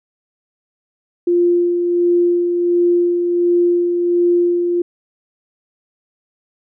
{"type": "tone with tremolo", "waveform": "sine", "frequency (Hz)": 349.2, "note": "F4", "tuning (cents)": 0, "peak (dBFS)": -10, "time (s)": [1.27, 4.82], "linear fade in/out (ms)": 5, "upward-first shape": "sine", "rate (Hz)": 1.4, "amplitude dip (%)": 40, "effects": []}